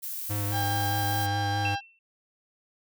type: noise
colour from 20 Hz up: violet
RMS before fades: -35 dBFS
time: 0.02-1.27 s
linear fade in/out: 20 ms
type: tone with vibrato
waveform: square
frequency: 102.6 Hz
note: G#2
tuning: 21 cents flat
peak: -29 dBFS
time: 0.29-1.76 s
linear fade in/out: 20 ms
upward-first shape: sine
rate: 4.8 Hz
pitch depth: 24 cents each way
type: harmonic tone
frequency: 800 Hz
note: G5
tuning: 35 cents sharp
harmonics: 1 / 2 / 4 / 5 / 6 / 7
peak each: -29 / -35 / -41 / -43 / -45 / -46 dBFS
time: 0.51-1.81 s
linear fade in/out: 50 ms
type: tone with exponential decay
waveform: sine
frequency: 2694 Hz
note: E7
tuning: 37 cents sharp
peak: -26 dBFS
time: 1.65-1.99 s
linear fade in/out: 2 ms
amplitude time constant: 73 ms
effects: none